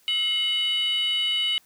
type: tone with frequency modulation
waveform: sine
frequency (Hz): 2967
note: F#7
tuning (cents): +4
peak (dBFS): -20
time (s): 0.08-1.58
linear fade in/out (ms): 0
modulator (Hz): 825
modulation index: 0.62
effects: tanh soft clip ceiling -18 dBFS + white hiss -60 dBFS RMS until 1.65 s